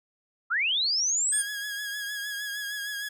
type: linear sweep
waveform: sine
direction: up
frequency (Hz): 1244.5 to 9150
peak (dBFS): -23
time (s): 0.5-1.43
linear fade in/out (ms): 20
type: tone with vibrato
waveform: sawtooth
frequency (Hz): 1661.2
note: G#6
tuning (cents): 0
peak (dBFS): -28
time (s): 1.32-3.09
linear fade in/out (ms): 10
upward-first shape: triangle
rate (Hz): 6.5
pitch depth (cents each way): 46
effects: none